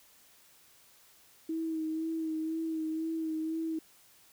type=tone with vibrato; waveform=sine; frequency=320 Hz; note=D#4; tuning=49 cents sharp; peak=-31 dBFS; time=1.49-3.79 s; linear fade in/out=5 ms; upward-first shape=sine; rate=2 Hz; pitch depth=27 cents each way; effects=white hiss -61 dBFS RMS until 4.32 s